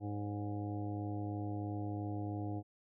harmonic tone with a mistuned harmonic, 103 Hz, G#2, 14 cents flat, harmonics 1 / 2 / 3 / 4 / 5 / 6 / 7 / 8, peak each -39 / -49 / -41 / -52 / -52 / -58 / -48 / -55 dBFS, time 0-2.63 s, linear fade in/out 50 ms, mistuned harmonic 6, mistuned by -88 cents, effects none

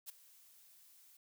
blue noise with ADSR envelope, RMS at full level -44 dBFS, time 0.06-1.17 s, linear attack 33 ms, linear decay 9 ms, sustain -19 dB, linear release 4 ms, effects none

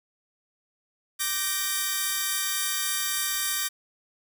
5% pulse chord, G minor, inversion second, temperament equal with one note detuned, 1174.7 / 1554.5 / 1864.7 Hz, D6 / G6 / Bb6, 0 / -15 / 0 cents, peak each -19 dBFS, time 1.19-3.69 s, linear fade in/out 20 ms, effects none

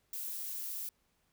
violet noise, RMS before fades -40 dBFS, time 0.13-0.89 s, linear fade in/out 2 ms, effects pink hiss -75 dBFS RMS until 1.32 s

